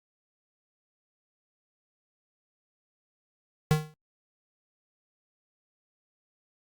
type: tone with exponential decay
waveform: square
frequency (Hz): 154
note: D#3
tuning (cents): -17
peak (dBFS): -17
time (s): 3.71-3.94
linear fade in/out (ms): 0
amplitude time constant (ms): 48
effects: Opus 48 kbps